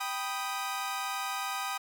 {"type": "chord", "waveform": "sawtooth", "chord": "G augmented", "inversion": "none", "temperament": "equal", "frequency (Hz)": [784, 987.8, 1244.5], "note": ["G5", "B5", "D#6"], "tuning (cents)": [0, 0, 0], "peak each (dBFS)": [-33, -35, -32], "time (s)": [0, 1.78], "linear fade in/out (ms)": 10, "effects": []}